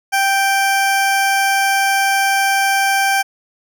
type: tone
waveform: 20% pulse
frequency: 784 Hz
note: G5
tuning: in tune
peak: -8 dBFS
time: 0.12-3.23 s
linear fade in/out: 20 ms
effects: none